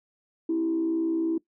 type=tone with frequency modulation; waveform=sine; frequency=327.8 Hz; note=E4; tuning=10 cents flat; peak=-22 dBFS; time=0.49-1.38 s; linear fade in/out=5 ms; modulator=62.7 Hz; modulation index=0.39; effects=noise-tail reverb RT60 0.1 s tail -19 dB re dry + tanh soft clip ceiling -18 dBFS